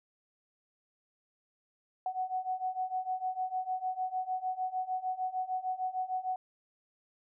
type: beating tone pair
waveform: sine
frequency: 740 / 746.6 Hz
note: F#5 / F#5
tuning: 0 / +15 cents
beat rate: 6.6 Hz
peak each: -36 / -34 dBFS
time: 2.06-6.36 s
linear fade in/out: 2 ms
effects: none